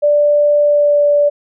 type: tone with pitch glide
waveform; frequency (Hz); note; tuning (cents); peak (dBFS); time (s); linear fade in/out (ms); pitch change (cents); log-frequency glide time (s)
sine; 587.3 to 582.2; D5 to D5; 0 to -15; -8; 0.02-1.3; 20; -15; 0.6-1.06
effects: none